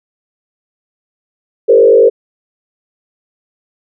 sine tone with frequency modulation, 463.4 Hz, A#4, 10 cents flat, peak -3 dBFS, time 1.68-2.1 s, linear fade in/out 20 ms, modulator 49.7 Hz, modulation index 1.2, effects none

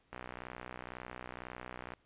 click train, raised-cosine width 0.5 ms, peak -28 dBFS, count 113, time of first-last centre 0.13-1.936 s, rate 62 Hz, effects pink hiss -72 dBFS RMS until 2.05 s + resampled to 8000 Hz

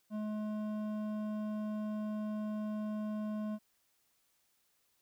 sine tone with hard clipping, 212.8 Hz, G#3, 42 cents sharp, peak -37 dBFS, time 0.1-3.59 s, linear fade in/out 50 ms, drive 10 dB, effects white hiss -75 dBFS RMS until 5.01 s

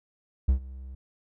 triangle tone with ADSR envelope, 65.4 Hz, C2, in tune, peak -14 dBFS, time 0.48-0.95 s, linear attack 10 ms, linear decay 100 ms, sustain -22 dB, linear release 6 ms, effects none

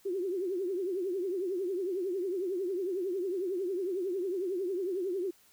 sine tone with vibrato, 371.3 Hz, F#4, 6 cents sharp, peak -30 dBFS, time 0.05-5.31 s, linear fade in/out 10 ms, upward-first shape triangle, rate 11 Hz, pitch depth 160 cents each way, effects white hiss -63 dBFS RMS until 5.52 s

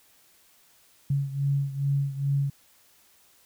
sine beating tone pair, 139.1 / 141.5 Hz, C#3 / C#3, +6 / +36 cents, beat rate 2.4 Hz, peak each -25 / -29 dBFS, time 1.1-2.5 s, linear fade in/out 5 ms, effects white hiss -60 dBFS RMS until 3.45 s

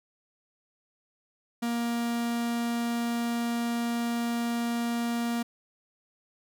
45% pulse tone, 235.3 Hz, A#3, 16 cents sharp, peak -27 dBFS, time 1.62-5.43 s, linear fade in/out 10 ms, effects none

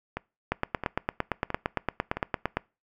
two click trains, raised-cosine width 0.5 ms, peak -16 / -10 dBFS, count 4 / 19, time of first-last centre 0.17-2.17 / 0.52-2.57 s, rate 1.5 / 8.78 Hz, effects noise-tail reverb RT60 0.3 s tail -24 dB re dry

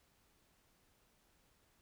silence, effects pink hiss -73 dBFS RMS until 1.81 s

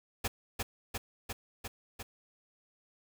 pink noise with echo, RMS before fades -32 dBFS, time 0.24-0.28 s, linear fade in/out 10 ms, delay 350 ms, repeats 5, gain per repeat -2 dB, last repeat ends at 2.03 s, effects none

